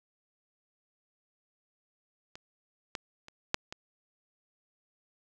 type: clicks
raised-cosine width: 0.2 ms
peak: -27 / -17 / -30 / -8 / -22 dBFS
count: 5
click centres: 2.355 / 2.952 / 3.284 / 3.544 / 3.725 s
effects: none